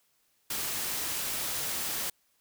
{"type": "noise", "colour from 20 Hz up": "white", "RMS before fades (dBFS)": -33, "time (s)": [0.5, 2.1], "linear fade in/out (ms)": 5, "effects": ["white hiss -71 dBFS RMS until 2.4 s"]}